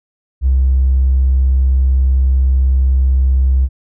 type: tone with tanh clipping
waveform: triangle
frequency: 65.41 Hz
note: C2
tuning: in tune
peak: -8 dBFS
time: 0.41-3.69 s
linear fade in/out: 50 ms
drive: 2 dB
effects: none

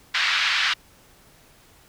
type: band-pass noise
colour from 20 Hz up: pink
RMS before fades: -22 dBFS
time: 0.14-0.74 s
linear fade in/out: 10 ms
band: 1400 to 4200 Hz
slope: 24 dB/octave
effects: pink hiss -54 dBFS RMS until 1.88 s

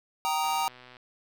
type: chord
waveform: square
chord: Eb major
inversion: first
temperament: just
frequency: 777.8 / 933.4 / 1244.5 Hz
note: G5 / Bb5 / Eb6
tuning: -14 / +2 / 0 cents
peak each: -31 / -29 / -34 dBFS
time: 0.25-0.68 s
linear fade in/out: 0 ms
type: click train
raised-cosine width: 0.3 ms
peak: -33 dBFS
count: 67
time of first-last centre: 0.44-0.968 s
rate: 125 Hz
effects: none

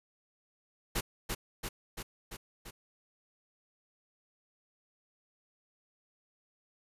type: noise with echo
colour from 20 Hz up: pink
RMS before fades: -32 dBFS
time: 0.95-1.01 s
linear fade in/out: 10 ms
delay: 340 ms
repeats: 5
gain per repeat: -3 dB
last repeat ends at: 2.71 s
effects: resampled to 32000 Hz

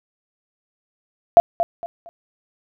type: tone with echo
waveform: sine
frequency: 681 Hz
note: F5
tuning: 44 cents flat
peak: -4 dBFS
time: 1.37-1.4 s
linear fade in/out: 0 ms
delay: 230 ms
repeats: 3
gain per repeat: -11 dB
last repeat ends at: 2.09 s
effects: none

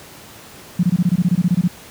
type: tone bursts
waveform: sine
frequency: 177.4 Hz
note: F3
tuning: 27 cents sharp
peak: -11 dBFS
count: 14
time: 0.79-1.677 s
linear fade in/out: 5 ms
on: 42 ms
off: 23 ms
effects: pink hiss -40 dBFS RMS until 1.9 s + high-pass 80 Hz 12 dB/octave

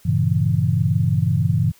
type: chord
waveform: sine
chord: G diminished seventh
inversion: none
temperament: equal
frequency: 98 / 116.54 / 138.59 / 164.81 Hz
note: G2 / Bb2 / Db3 / Fb3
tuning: 0 / 0 / 0 / 0 cents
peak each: -21 dBFS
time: 0.05-1.72 s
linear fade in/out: 10 ms
effects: white hiss -53 dBFS RMS until 1.79 s

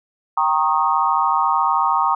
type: chord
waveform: sine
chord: Eb dominant seventh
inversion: first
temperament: equal with one note detuned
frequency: 784 / 932.3 / 1090.9 / 1244.5 Hz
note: G5 / Bb5 / Db6 / Eb6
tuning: 0 / 0 / -28 / 0 cents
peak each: -22 / -19 / -20 / -21 dBFS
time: 0.37-2.15 s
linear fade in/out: 5 ms
effects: none

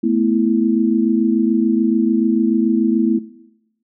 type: chord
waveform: sine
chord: A suspended second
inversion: none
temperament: equal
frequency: 220 / 246.9 / 329.6 Hz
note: A3 / B3 / E4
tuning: 0 / 0 / 0 cents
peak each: -18 dBFS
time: 0.03-3.19 s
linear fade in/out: 10 ms
effects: noise-tail reverb RT60 0.9 s tail -18 dB re dry

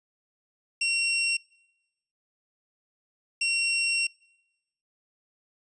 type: tone pair in turn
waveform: sawtooth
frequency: 2736 / 2736 Hz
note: F7 / F7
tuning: -36 / -36 cents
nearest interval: unison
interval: 0 cents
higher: neither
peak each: -20 dBFS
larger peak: neither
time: 0.81-1.37 / 3.41-4.07 s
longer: second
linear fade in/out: 5 ms
effects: noise-tail reverb RT60 1.0 s tail -26 dB re dry + resampled to 22050 Hz

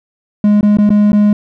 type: tone with dropouts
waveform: triangle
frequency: 207.7 Hz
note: G#3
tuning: in tune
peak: -4 dBFS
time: 0.44-1.33 s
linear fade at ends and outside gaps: 2 ms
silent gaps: 0.61-0.629 / 0.771-0.785 / 0.893-0.903 / 1.12-1.13 s
effects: none

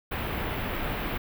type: band-stop noise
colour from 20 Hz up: pink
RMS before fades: -31 dBFS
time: 0.11-1.18 s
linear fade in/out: 10 ms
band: 3100 to 16000 Hz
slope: 24 dB/octave
effects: none

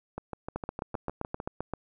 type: two click trains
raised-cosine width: 1 ms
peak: -18 / -21 dBFS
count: 10 / 9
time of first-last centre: 0.56-1.736 / 0.18-1.401 s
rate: 7.65 / 6.55 Hz
effects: none

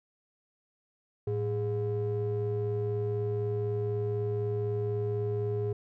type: ring-modulated tone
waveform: triangle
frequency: 151.5 Hz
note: D#3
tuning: 46 cents flat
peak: -23 dBFS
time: 1.27-5.73 s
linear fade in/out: 5 ms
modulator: 261 Hz
effects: none

